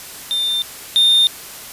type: tone pair in turn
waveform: triangle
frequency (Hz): 3601 / 3630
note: A7 / A#7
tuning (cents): +39 / -47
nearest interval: unison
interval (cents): 14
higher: second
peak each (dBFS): -15 / -8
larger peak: second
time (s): 0.31-0.62 / 0.96-1.27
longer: neither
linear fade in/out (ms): 0
effects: white hiss -34 dBFS RMS until 1.72 s + resampled to 32000 Hz